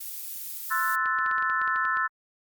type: noise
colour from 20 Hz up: violet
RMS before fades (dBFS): -36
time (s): 0-0.96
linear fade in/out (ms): 10
type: chord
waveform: sine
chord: F# half-diminished seventh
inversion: second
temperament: equal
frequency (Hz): 1046.5 / 1318.5 / 1480 / 1760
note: C6 / E6 / F#6 / A6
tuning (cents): 0 / 0 / 0 / 0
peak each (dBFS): -31 / -27 / -31 / -28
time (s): 0.7-2.08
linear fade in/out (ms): 20
type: clicks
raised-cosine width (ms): 0.3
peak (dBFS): -26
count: 12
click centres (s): 1.058 / 1.188 / 1.262 / 1.313 / 1.382 / 1.425 / 1.499 / 1.616 / 1.677 / 1.76 / 1.852 / 1.971
effects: Opus 48 kbps